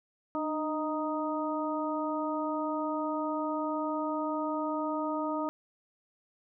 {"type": "harmonic tone with a mistuned harmonic", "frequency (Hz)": 311.1, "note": "D#4", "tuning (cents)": 0, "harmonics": [1, 2, 3, 4], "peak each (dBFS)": [-33, -35, -36, -37], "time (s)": [0.35, 5.49], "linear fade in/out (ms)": 0, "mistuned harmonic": 1, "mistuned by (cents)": -48, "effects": []}